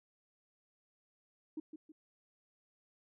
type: tone with echo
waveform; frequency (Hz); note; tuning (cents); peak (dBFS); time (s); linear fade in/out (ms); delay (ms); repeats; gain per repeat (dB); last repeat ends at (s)
sine; 311.1; D#4; 0; -37; 1.57-1.6; 5; 160; 2; -8; 1.92
effects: tanh soft clip ceiling -33 dBFS